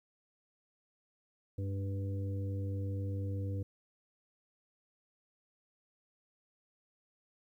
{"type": "harmonic tone with a mistuned harmonic", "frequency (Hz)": 98, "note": "G2", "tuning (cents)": 0, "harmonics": [1, 2, 3, 4, 5], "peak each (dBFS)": [-34, -49, -45, -56, -47], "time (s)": [1.58, 3.63], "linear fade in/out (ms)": 5, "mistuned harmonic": 2, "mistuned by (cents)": 55, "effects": ["12-bit"]}